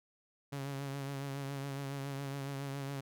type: tone with vibrato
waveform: sawtooth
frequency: 138.59 Hz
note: C#3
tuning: in tune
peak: -34 dBFS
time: 0.52-3.01 s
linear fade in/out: 10 ms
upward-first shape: triangle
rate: 7.2 Hz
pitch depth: 43 cents each way
effects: none